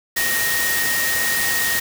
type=tone in noise; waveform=sine; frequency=1864.7 Hz; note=A#6; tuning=in tune; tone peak=-21 dBFS; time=0.16-1.8 s; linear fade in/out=10 ms; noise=white; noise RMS=-22 dBFS; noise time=0.16-1.8 s; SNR=-2 dB; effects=none